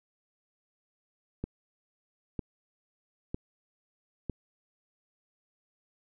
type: click train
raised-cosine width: 3 ms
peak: -20 dBFS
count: 4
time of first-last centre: 1.44-4.297 s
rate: 1.05 Hz
effects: none